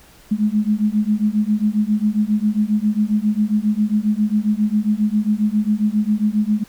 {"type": "beating tone pair", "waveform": "sine", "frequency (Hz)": [207.8, 215.2], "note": ["G#3", "A3"], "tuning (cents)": [1, -38], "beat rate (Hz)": 7.4, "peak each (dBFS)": -18, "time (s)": [0.31, 6.64], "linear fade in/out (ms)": 10, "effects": ["pink hiss -48 dBFS RMS until 6.68 s"]}